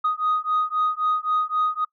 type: beating tone pair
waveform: sine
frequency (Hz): 1244.5 / 1248.3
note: D#6 / D#6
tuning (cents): 0 / +5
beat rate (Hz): 3.8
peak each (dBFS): -22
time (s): 0.04-1.85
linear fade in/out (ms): 10
effects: noise-tail reverb RT60 0.1 s tail -25 dB re dry + tanh soft clip ceiling -15 dBFS